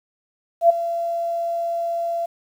sine tone with ADSR envelope, 679 Hz, F5, 49 cents flat, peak -7 dBFS, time 0.61-2.26 s, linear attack 86 ms, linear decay 12 ms, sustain -14 dB, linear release 8 ms, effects 8-bit

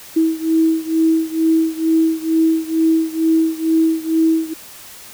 sine beating tone pair, 322.1 / 324.3 Hz, E4 / E4, -40 / -28 cents, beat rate 2.2 Hz, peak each -15 / -17 dBFS, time 0.16-4.54 s, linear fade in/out 10 ms, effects white hiss -38 dBFS RMS until 5.13 s

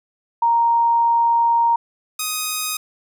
sine / 5% pulse tone pair in turn, 932.3 / 1250.6 Hz, A#5 / D#6, 0 / +8 cents, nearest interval perfect fourth, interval 508 cents, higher second, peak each -13 / -10 dBFS, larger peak second, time 0.42-1.76 / 2.19-2.77 s, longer first, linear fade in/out 5 ms, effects none

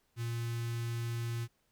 square tone with notch filter, 116.8 Hz, A#2, 4 cents sharp, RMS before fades -36 dBFS, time 0.16-1.48 s, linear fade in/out 50 ms, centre 620 Hz, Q 0.55, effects pink hiss -75 dBFS RMS until 1.71 s

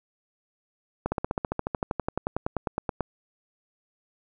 slowing click train, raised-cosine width 1 ms, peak -12 dBFS, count 24, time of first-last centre 1.06-3.007 s, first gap 60 ms, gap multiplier 1.03, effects none

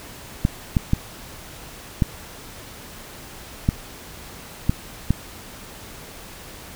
clicks, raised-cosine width 5 ms, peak -4 dBFS, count 7, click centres 0.451 / 0.768 / 0.934 / 2.022 / 3.689 / 4.695 / 5.106 s, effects pink hiss -40 dBFS RMS until 6.75 s

